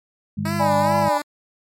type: harmonic tone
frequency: 50.7 Hz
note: G#1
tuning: 41 cents flat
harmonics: 2 / 3 / 4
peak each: -29 / -27 / -24 dBFS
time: 0.37-1.09 s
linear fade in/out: 10 ms
type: tone with vibrato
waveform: 10% pulse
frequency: 315 Hz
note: D#4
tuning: 21 cents sharp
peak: -17 dBFS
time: 0.45-1.22 s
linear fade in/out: 5 ms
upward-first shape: sine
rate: 2.4 Hz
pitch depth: 130 cents each way
type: chord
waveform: sine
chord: G# diminished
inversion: second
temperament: equal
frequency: 587.3 / 830.6 / 987.8 Hz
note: D5 / G#5 / B5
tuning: 0 / 0 / 0 cents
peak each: -21 dBFS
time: 0.59-1.19 s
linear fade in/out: 20 ms
effects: MP3 64 kbps